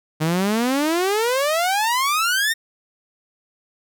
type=exponential sweep; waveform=sawtooth; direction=up; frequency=151.7 to 1864.7 Hz; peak=-14 dBFS; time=0.2-2.54 s; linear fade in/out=20 ms; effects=none